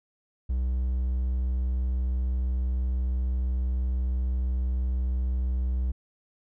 triangle tone, 63 Hz, B1, 35 cents sharp, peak -22 dBFS, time 0.49-5.92 s, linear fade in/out 10 ms, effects none

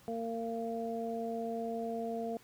harmonic tone, 229.1 Hz, A#3, 30 cents flat, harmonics 1 / 2 / 3, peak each -39 / -38 / -39 dBFS, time 0.08-2.37 s, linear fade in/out 0 ms, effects pink hiss -61 dBFS RMS until 2.43 s + high-pass 60 Hz 12 dB/octave

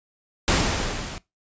pink noise with level ramp, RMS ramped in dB -18 to -35 dBFS, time 0.48-1.18 s, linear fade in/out 0 ms, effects noise-tail reverb RT60 0.2 s tail -21 dB re dry + resampled to 16000 Hz

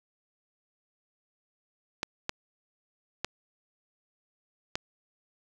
clicks, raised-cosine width 0.2 ms, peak -12 dBFS, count 4, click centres 2.031 / 2.294 / 3.246 / 4.755 s, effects 9-bit

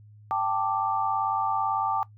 sine chord, G suspended second, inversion none, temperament just, 784 / 882 / 1176 Hz, G5 / A5 / D6, 0 / +4 / +2 cents, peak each -28 dBFS, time 0.31-2.03 s, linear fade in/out 0 ms, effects noise-tail reverb RT60 0.1 s tail -17 dB re dry + added 105 Hz sine -48 dBFS peak until 2.17 s

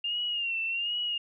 sine tone with vibrato, 2794 Hz, F7, in tune, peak -28 dBFS, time 0.04-1.18 s, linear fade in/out 5 ms, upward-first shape sine, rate 1.3 Hz, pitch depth 77 cents each way, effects none

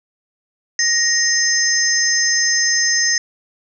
sine tone cluster, 1873 / 5170 / 6290 Hz, A#6 / E8 / G8, +8 / -34 / +5 cents, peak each -18 dBFS, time 0.79-3.18 s, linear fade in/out 2 ms, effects none

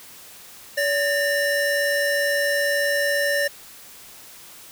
square tone pair together, 571.4 / 1814 Hz, D5 / A#6, -48 / -48 cents, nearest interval octave + minor sixth, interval 2000 cents, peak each -23 dBFS, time 0.77-3.48 s, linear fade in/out 10 ms, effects white hiss -44 dBFS RMS until 4.71 s

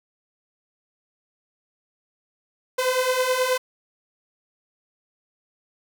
sawtooth beating tone pair, 504 / 513.4 Hz, B4 / C5, +35 / -33 cents, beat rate 9.4 Hz, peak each -21 / -18 dBFS, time 2.78-3.58 s, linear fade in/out 10 ms, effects none

